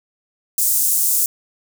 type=high-pass noise; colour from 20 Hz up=pink; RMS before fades=-17 dBFS; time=0.58-1.26 s; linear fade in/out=2 ms; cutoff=7600 Hz; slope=24 dB/octave; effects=none

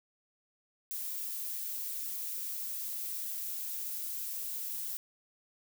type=noise; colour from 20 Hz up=violet; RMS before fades=-38 dBFS; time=0.91-4.97 s; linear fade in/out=0 ms; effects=none

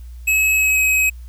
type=tone with pitch glide; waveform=square; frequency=2572 to 2542 Hz; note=E7 to D#7; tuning=-43 to +36 cents; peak=-14 dBFS; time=0.27-1.1 s; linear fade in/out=10 ms; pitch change=-21 cents; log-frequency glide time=0.55-0.8 s; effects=added 60 Hz sine -32 dBFS peak until 1.28 s + white hiss -56 dBFS RMS until 1.28 s

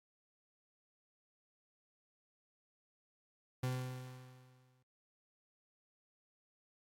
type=tone with exponential decay; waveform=40% pulse; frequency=127.6 Hz; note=C3; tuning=43 cents flat; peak=-33 dBFS; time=3.63-4.83 s; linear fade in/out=5 ms; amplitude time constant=260 ms; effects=noise-tail reverb RT60 0.1 s tail -19 dB re dry + AAC 48 kbps

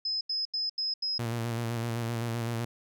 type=tone bursts; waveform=sine; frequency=5100 Hz; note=D#8; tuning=42 cents sharp; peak=-28 dBFS; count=5; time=0.05-1.182 s; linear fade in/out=5 ms; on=160 ms; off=83 ms
type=tone with vibrato; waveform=sawtooth; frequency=116.54 Hz; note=A#2; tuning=in tune; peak=-26 dBFS; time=1.19-2.65 s; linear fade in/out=5 ms; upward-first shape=square; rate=7.8 Hz; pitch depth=31 cents each way
effects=none

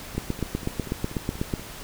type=two click trains; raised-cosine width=3 ms; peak=-12 / -24 dBFS; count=12 / 7; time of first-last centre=0.18-1.538 / 0.15-1.596 s; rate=8.1 / 4.15 Hz; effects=pink hiss -40 dBFS RMS until 1.83 s

